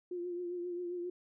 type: tone with vibrato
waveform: sine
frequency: 352.6 Hz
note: F4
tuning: 17 cents sharp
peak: -36 dBFS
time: 0.11-1.1 s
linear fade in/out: 5 ms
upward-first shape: triangle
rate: 7.5 Hz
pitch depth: 42 cents each way
effects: none